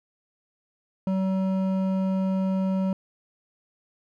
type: tone with hard clipping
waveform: sine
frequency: 190 Hz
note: F#3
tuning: 46 cents sharp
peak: -24 dBFS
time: 1.07-2.93 s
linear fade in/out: 2 ms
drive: 10 dB
effects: none